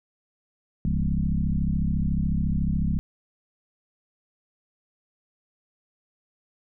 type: tone with frequency modulation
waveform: sine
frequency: 110 Hz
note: A2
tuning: in tune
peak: -21 dBFS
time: 0.85-2.99 s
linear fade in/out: 0 ms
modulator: 34 Hz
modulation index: 3.1
effects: none